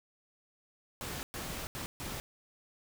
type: noise bursts at uneven times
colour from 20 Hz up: pink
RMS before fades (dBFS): -40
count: 4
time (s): 1.01-1.23 / 1.34-1.67 / 1.75-1.86 / 2-2.2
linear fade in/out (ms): 0
effects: none